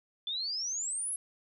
sine exponential sweep, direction up, 3468 to 11110 Hz, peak -32 dBFS, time 0.27-1.16 s, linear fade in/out 2 ms, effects none

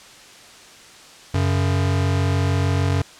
square tone pair together, 93.7 / 140.39 Hz, F#2 / C#3, +22 / +22 cents, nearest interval perfect fifth, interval 700 cents, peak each -19 / -24 dBFS, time 1.34-3.02 s, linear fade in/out 5 ms, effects white hiss -44 dBFS RMS until 3.19 s + low-pass 7000 Hz 12 dB/octave

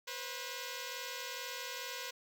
5% pulse tone pair together, 490 / 532.3 Hz, B4 / C5, -14 / +30 cents, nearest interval minor second, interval 144 cents, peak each -31 / -32 dBFS, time 0.07-2.11 s, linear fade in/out 10 ms, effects none

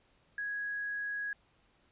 sine tone, 1661.2 Hz, G#6, in tune, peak -34 dBFS, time 0.38-1.33 s, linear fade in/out 2 ms, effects pink hiss -69 dBFS RMS until 1.91 s + resampled to 8000 Hz

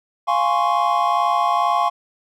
triangle chord, Db major seventh, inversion first, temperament equal, 698.5 / 830.6 / 1046.5 / 1108.7 Hz, F5 / Ab5 / C6 / Db6, 0 / 0 / 0 / 0 cents, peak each -19 / -20 / -20 / -19 dBFS, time 0.27-1.9 s, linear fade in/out 20 ms, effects none

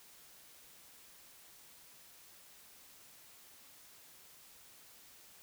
silence, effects white hiss -59 dBFS RMS until 5.42 s

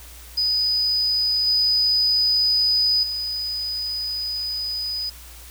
sine tone with level steps, 4978 Hz, D#8, in tune, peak -18 / -16 / -24 dBFS, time 0.37-5.1 s, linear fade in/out 10 ms, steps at 1.47 / 3.03 s, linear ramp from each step 2 ms, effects added 60 Hz sine -42 dBFS peak until 5.5 s + white hiss -44 dBFS RMS until 5.5 s

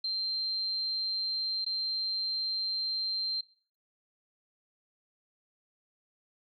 sine tone with dropouts, 4149 Hz, C8, 15 cents flat, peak -29 dBFS, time 0.04-3.41 s, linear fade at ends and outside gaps 5 ms, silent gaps 1.647-1.663 s, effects noise-tail reverb RT60 0.4 s tail -17 dB re dry

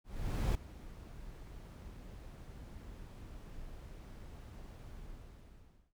brown noise with ADSR envelope, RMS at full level -31 dBFS, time 0.04-5.93 s, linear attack 510 ms, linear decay 3 ms, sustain -18 dB, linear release 980 ms, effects none

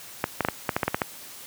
clicks, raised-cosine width 0.5 ms, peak -7 dBFS, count 10, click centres 0.241 / 0.407 / 0.449 / 0.486 / 0.692 / 0.765 / 0.832 / 0.88 / 0.945 / 1.018 s, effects white hiss -43 dBFS RMS until 1.46 s + high-pass 80 Hz 12 dB/octave

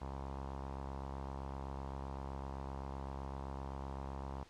sawtooth tone with low-pass filter, 67.8 Hz, C#2, 38 cents flat, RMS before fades -44 dBFS, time 0.01-4.44 s, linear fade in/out 10 ms, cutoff 960 Hz, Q 3.5, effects pink hiss -62 dBFS RMS until 4.49 s + low-pass 6000 Hz 12 dB/octave

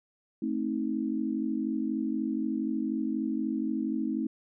sine chord, A diminished, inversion none, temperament just, 220 / 264 / 316.8 Hz, A3 / C4 / Eb4, 0 / +16 / +31 cents, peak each -32 dBFS, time 0.42-4.27 s, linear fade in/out 5 ms, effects none

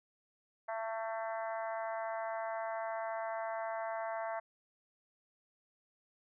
harmonic tone, 223.8 Hz, A3, 30 cents sharp, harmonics 3 / 4 / 5 / 6 / 7 / 8 / 9, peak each -38 / -42 / -46 / -50 / -49 / -52 / -52 dBFS, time 0.68-4.4 s, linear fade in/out 10 ms, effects none

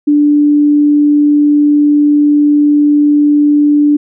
sine tone, 293.7 Hz, D4, in tune, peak -5 dBFS, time 0.07-3.97 s, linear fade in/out 10 ms, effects none

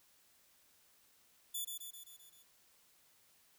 5% pulse tone with echo, 3470 Hz, A7, 25 cents flat, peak -30 dBFS, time 1.54-1.65 s, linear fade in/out 10 ms, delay 130 ms, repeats 6, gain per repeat -4 dB, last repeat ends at 2.43 s, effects white hiss -69 dBFS RMS until 3.58 s

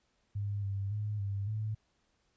sine tone with pitch steps, 101.6 / 98.8 / 105.1 / 99.6 / 107.9 Hz, G#2 / G2 / G#2 / G2 / A2, -38 / +14 / +21 / +28 / -33 cents, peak -32 dBFS, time 0.35-1.75 s, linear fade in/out 10 ms, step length 280 ms, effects pink hiss -75 dBFS RMS until 2.36 s + resampled to 16000 Hz

